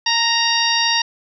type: harmonic tone with a mistuned harmonic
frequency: 932.3 Hz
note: A#5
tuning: in tune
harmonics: 1 / 2 / 3 / 4 / 5 / 6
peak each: -22 / -22 / -22 / -22 / -22 / -22 dBFS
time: 0.06-1.02 s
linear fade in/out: 5 ms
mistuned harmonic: 1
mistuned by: -18 cents
effects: none